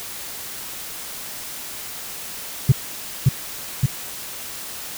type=tone with echo; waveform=sine; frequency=131.1 Hz; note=C3; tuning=4 cents sharp; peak=-5 dBFS; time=2.69-2.72 s; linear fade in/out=5 ms; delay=570 ms; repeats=2; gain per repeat=-3 dB; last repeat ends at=3.86 s; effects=tanh soft clip ceiling -6 dBFS + white hiss -33 dBFS RMS until 4.97 s